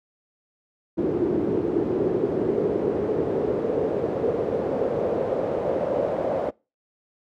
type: noise with band-pass filter sweep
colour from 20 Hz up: brown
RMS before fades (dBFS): -24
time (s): 0.97-6.51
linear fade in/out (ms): 20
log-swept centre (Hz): 350 to 580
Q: 4.3
effects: noise-tail reverb RT60 0.3 s tail -25 dB re dry + high-pass 100 Hz 12 dB/octave